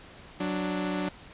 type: tone pair together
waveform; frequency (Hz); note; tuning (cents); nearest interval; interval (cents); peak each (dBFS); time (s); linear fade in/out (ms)
sawtooth; 185 / 294.1; F#3 / D4; 0 / +3; minor sixth; 803; -27; 0.4-1.09; 5
effects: pink hiss -49 dBFS RMS until 1.33 s + resampled to 8000 Hz